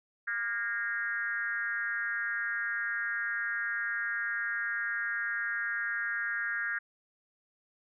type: tone with frequency modulation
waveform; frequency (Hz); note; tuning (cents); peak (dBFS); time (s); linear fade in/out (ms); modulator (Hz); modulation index
sine; 1632; G#6; -31; -30; 0.27-6.79; 10; 218; 1.1
effects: none